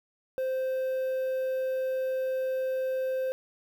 triangle tone with quantisation, 521 Hz, C5, 7 cents flat, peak -25 dBFS, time 0.38-3.32 s, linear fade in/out 0 ms, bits 9, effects none

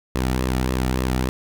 sawtooth tone with flanger, 63.7 Hz, C2, 46 cents flat, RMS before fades -22 dBFS, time 0.15-1.29 s, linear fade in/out 0 ms, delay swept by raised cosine 1.3 to 1.94 ms, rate 3.5 Hz, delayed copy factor -0.5, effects none

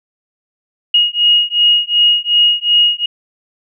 sine beating tone pair, 2875 / 2877.7 Hz, F7 / F#7, +50 / -49 cents, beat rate 2.7 Hz, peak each -12 dBFS, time 0.94-3.06 s, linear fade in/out 5 ms, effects none

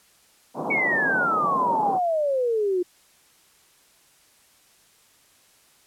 white band-pass noise, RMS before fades -29 dBFS, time 0.54-2 s, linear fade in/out 50 ms, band 150 to 1000 Hz, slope 48 dB/octave
sine exponential sweep, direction down, 2273 to 349.2 Hz, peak -20 dBFS, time 0.7-2.83 s, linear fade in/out 10 ms
effects white hiss -58 dBFS RMS until 5.86 s + low-pass 12000 Hz 12 dB/octave

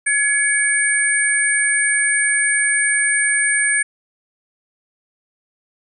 sine tone cluster, 1693 / 2240 / 8890 Hz, G#6 / C#7 / C#9, +33 / +18 / +4 cents, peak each -18 / -21 / -18 dBFS, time 0.06-3.83 s, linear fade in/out 10 ms, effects none

